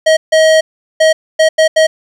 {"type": "tone bursts at uneven times", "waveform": "square", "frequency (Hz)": 634, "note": "D#5", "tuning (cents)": 32, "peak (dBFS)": -6, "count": 6, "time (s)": [[0.06, 0.17], [0.32, 0.61], [1, 1.13], [1.39, 1.49], [1.58, 1.68], [1.76, 1.87]], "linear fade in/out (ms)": 10, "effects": ["low-pass 7000 Hz 12 dB/octave", "8-bit"]}